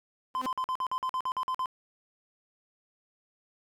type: tone with exponential growth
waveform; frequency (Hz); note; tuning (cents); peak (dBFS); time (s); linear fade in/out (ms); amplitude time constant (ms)
sawtooth; 257.2; C4; -30; -26; 0.34-0.46; 2; 25
type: tone bursts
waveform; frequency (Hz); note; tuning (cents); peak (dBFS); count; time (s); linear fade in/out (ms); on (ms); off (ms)
triangle; 1029; C6; -29; -26; 12; 0.35-1.658; 0; 65; 48
effects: none